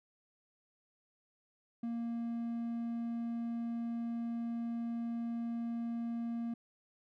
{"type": "tone", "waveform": "triangle", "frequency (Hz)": 233.1, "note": "A#3", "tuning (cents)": 0, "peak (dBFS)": -33, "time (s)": [1.83, 6.54], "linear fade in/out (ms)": 5, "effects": []}